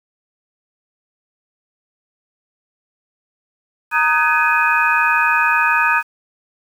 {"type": "tone cluster", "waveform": "sine", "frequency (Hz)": [931, 1247, 1514, 1678, 2499], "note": ["A#5", "D#6", "F#6", "G#6", "D#7"], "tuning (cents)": [-2, 3, 39, 17, 7], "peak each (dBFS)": -19, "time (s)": [3.91, 6.03], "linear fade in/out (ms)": 50, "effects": ["7-bit"]}